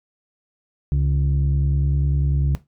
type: tone pair together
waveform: sine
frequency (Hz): 70.4 / 140.4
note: C#2 / C#3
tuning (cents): +27 / +22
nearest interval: octave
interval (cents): 1195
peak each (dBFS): -17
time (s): 0.92-2.55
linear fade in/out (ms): 0
effects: noise-tail reverb RT60 0.2 s tail -18 dB re dry + tanh soft clip ceiling -13 dBFS